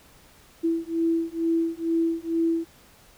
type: beating tone pair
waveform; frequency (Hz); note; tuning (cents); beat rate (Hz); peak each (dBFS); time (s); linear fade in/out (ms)
sine; 329.6 / 331.8; E4 / E4; 0 / +11; 2.2; -25; 0.63-2.65; 20
effects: pink hiss -54 dBFS RMS until 3.17 s